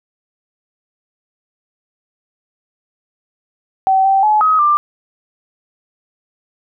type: tone with pitch steps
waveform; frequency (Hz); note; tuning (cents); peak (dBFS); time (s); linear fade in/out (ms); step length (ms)
sine; 766 / 777 / 852 / 1267 / 1187; G5 / G5 / G#5 / D#6 / D6; -40 / -16 / +44 / +31 / +18; -9; 3.87-4.77; 0; 180
effects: none